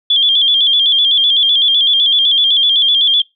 sine tone with vibrato, 3318 Hz, G#7, 2 cents flat, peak -8 dBFS, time 0.1-3.22 s, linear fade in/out 5 ms, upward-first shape square, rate 7.9 Hz, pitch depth 62 cents each way, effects noise-tail reverb RT60 0.2 s tail -24 dB re dry

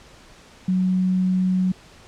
sine tone, 185 Hz, F#3, in tune, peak -17 dBFS, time 0.68-1.72 s, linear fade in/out 5 ms, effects pink hiss -48 dBFS RMS until 2.07 s + low-pass 7000 Hz 12 dB/octave

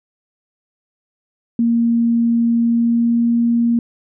sine tone with pitch glide, 233.1 to 234.7 Hz, A#3 to A#3, 0 to +12 cents, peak -12 dBFS, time 1.59-3.79 s, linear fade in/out 2 ms, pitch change +12 cents, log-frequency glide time 2.62-3.29 s, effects none

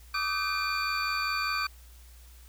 triangle tone cluster, 1165 / 1250 / 1537 / 2401 / 4570 Hz, D6 / D#6 / G6 / D7 / D8, -14 / +8 / -35 / +38 / -48 cents, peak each -31 / -34 / -33 / -32 / -33 dBFS, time 0.14-1.67 s, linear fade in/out 5 ms, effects added 60 Hz sine -49 dBFS peak until 2.48 s + white hiss -58 dBFS RMS until 2.48 s

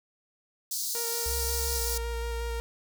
pink high-pass noise, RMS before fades -32 dBFS, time 0.71-1.98 s, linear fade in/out 5 ms, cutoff 4300 Hz, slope 48 dB/octave
sawtooth tone with vibrato, 466.2 Hz, A#4, in tune, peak -31 dBFS, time 0.95-2.6 s, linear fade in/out 0 ms, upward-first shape square, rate 5.5 Hz, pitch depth 10 cents each way
sine tone with pitch glide, 65.41 to 57.6 Hz, C2 to A#1, 0 to -20 cents, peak -31 dBFS, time 1.26-2.6 s, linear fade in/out 0 ms, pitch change -220 cents, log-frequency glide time 1.72-1.86 s
effects none

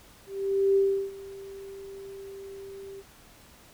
sine tone with ADSR envelope, 392 Hz, G4, in tune, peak -18 dBFS, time 0.26-3.03 s, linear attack 500 ms, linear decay 350 ms, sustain -21 dB, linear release 38 ms, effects pink hiss -54 dBFS RMS until 3.73 s

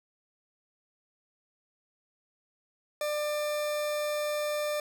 40% pulse tone, 596 Hz, D5, 25 cents sharp, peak -28 dBFS, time 3.01-4.8 s, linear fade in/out 2 ms, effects none

